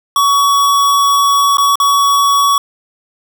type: tone with dropouts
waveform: square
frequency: 1126 Hz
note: C#6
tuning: 27 cents sharp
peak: -9 dBFS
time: 0.16-2.58 s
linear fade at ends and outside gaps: 2 ms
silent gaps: 1.571-1.582 / 1.756-1.8 s
effects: none